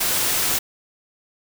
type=noise; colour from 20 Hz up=white; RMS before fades=-21 dBFS; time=0-0.59 s; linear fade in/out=10 ms; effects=none